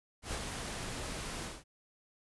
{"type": "noise with ADSR envelope", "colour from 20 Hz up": "pink", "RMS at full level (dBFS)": -37, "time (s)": [0.22, 1.64], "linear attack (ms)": 110, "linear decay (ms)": 56, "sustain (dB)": -3, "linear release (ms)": 210, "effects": ["resampled to 24000 Hz"]}